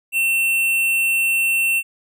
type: tone with hard clipping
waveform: sine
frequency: 2700 Hz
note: E7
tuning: 41 cents sharp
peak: -17 dBFS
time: 0.12-1.83 s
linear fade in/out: 50 ms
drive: 13 dB
effects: none